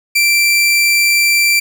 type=tone; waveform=sawtooth; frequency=2349 Hz; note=D7; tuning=in tune; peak=-6 dBFS; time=0.15-1.6 s; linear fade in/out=10 ms; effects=none